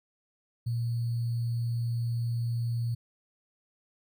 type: tone with sample-and-hold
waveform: sine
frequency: 117.7 Hz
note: A#2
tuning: 17 cents sharp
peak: -27 dBFS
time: 0.66-2.95 s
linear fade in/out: 10 ms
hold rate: 4410 Hz
effects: none